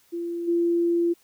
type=tone with level steps; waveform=sine; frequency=341.9 Hz; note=F4; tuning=37 cents flat; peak=-27 / -19 dBFS; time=0.12-1.14 s; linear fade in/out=20 ms; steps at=0.47 s; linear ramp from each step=20 ms; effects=white hiss -61 dBFS RMS until 1.23 s